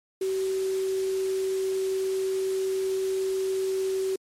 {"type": "tone in noise", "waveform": "sine", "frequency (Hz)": 381.4, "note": "G4", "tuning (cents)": -47, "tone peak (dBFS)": -24, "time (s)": [0.21, 4.16], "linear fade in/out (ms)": 5, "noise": "white", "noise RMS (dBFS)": -41, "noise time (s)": [0.21, 4.16], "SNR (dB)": 14, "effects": ["low-pass 10000 Hz 12 dB/octave", "MP3 64 kbps"]}